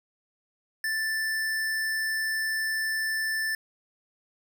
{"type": "tone", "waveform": "square", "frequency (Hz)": 1764, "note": "A6", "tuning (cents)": 4, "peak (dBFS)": -27, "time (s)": [0.84, 3.55], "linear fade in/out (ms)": 2, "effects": []}